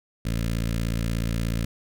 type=tone with notch filter; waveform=15% pulse; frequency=56.7 Hz; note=A#1; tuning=47 cents flat; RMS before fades=-26 dBFS; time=0.25-1.65 s; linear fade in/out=5 ms; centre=840 Hz; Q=0.73; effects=none